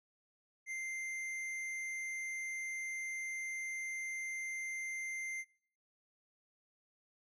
triangle tone with hard clipping, 2090 Hz, C7, 2 cents flat, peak -40 dBFS, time 0.66-5.45 s, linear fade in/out 50 ms, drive 12 dB, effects noise-tail reverb RT60 0.5 s tail -22 dB re dry

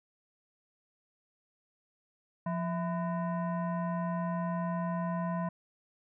sine tone with frequency modulation, 174.61 Hz, F3, in tune, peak -30 dBFS, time 2.46-5.49 s, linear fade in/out 5 ms, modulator 833 Hz, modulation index 0.88, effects none

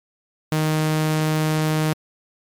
sawtooth tone, 155.56 Hz, D#3, in tune, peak -14 dBFS, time 0.52-1.93 s, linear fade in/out 0 ms, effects MP3 96 kbps

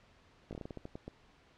slowing click train, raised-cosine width 2 ms, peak -29 dBFS, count 11, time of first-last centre 0.51-1.08 s, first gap 18 ms, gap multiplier 1.24, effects pink hiss -64 dBFS RMS until 1.57 s + low-pass 4000 Hz 12 dB/octave

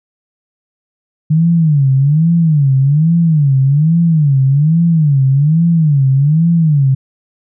sine tone with vibrato, 150.4 Hz, D3, 42 cents sharp, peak -7 dBFS, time 1.3-6.95 s, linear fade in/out 10 ms, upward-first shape sine, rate 1.2 Hz, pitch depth 210 cents each way, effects none

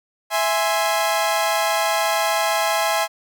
sawtooth chord, E augmented, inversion none, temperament equal, 659.3 / 830.6 / 1046.5 Hz, E5 / G#5 / B#5, 0 / 0 / 0 cents, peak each -18 / -18 / -21 dBFS, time 0.3-3.08 s, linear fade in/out 50 ms, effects none

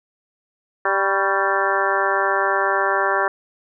harmonic tone with a mistuned harmonic, 196 Hz, G3, in tune, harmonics 2 / 3 / 4 / 5 / 6 / 7 / 8 / 9, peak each -25 / -25 / -25 / -25 / -25 / -25 / -25 / -25 dBFS, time 0.85-3.28 s, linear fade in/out 2 ms, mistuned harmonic 6, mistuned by -75 cents, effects none

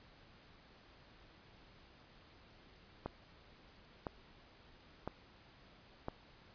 click train, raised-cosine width 1 ms, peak -25 dBFS, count 4, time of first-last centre 3.06-6.084 s, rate 0.992 Hz, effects pink hiss -62 dBFS RMS until 6.54 s + resampled to 11025 Hz

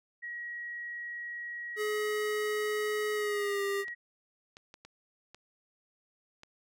sine tone, 1905 Hz, A#6, 37 cents sharp, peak -37 dBFS, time 0.22-3.95 s, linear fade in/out 20 ms
square tone with pitch glide, 422.8 to 399.5 Hz, G#4 to G4, +31 to +33 cents, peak -31 dBFS, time 1.76-3.85 s, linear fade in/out 50 ms, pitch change -98 cents, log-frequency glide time 3.14-3.63 s
clicks, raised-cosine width 0.2 ms, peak -32 dBFS, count 6, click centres 3.882 / 4.569 / 4.741 / 4.85 / 5.346 / 6.434 s
effects none

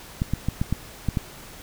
clicks, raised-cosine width 5 ms, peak -10 dBFS, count 7, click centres 0.219 / 0.336 / 0.486 / 0.615 / 0.726 / 1.087 / 1.172 s, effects pink hiss -43 dBFS RMS until 1.62 s

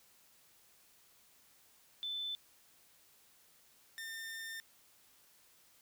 sine / sawtooth tone pair in turn, 3520 / 1806.3 Hz, A7 / A6, 0 / +45 cents, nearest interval octave, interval 1155 cents, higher first, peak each -37 / -39 dBFS, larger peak first, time 2.03-2.35 / 3.98-4.6 s, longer second, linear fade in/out 0 ms, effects white hiss -66 dBFS RMS until 5.81 s

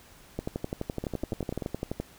two click trains, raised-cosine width 2 ms, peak -17 / -19 dBFS, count 20 / 7, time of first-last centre 0.39-2 / 1.04-1.623 s, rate 11.8 / 10.3 Hz, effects pink hiss -54 dBFS RMS until 2.18 s

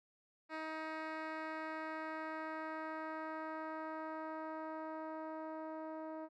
10% pulse tone with low-pass filter sweep, 315.7 Hz, D#4, 25 cents sharp, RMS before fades -44 dBFS, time 0.49-6.29 s, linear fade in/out 50 ms, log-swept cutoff 2900 to 720 Hz, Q 1, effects none

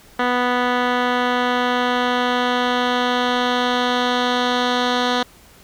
10% pulse tone with low-pass filter sweep, 246.9 Hz, B3, in tune, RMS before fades -19 dBFS, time 0.19-5.23 s, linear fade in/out 5 ms, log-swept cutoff 2400 to 3900 Hz, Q 1.9, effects pink hiss -48 dBFS RMS until 5.63 s

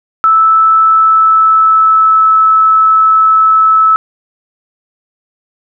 sine tone with pitch glide, 1313 to 1303.9 Hz, E6 to E6, -7 to -19 cents, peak -4 dBFS, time 0.24-3.96 s, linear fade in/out 0 ms, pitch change -12 cents, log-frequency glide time 0.78-2.34 s, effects none

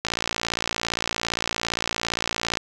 click train, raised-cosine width 0.2 ms, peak -6 dBFS, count 146, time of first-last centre 0.05-2.572 s, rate 57.5 Hz, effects none

